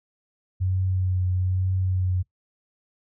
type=tone with vibrato; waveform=sine; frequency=92.5 Hz; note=F#2; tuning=in tune; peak=-21 dBFS; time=0.6-2.23 s; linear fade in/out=20 ms; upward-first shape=triangle; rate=1.1 Hz; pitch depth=24 cents each way; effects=noise-tail reverb RT60 0.1 s tail -18 dB re dry